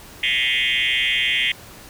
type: tone with frequency modulation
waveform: sine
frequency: 2637 Hz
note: E7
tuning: in tune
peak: -16 dBFS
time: 0.23-1.52 s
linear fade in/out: 5 ms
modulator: 128 Hz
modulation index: 5.6
effects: tanh soft clip ceiling -13 dBFS + pink hiss -42 dBFS RMS until 1.89 s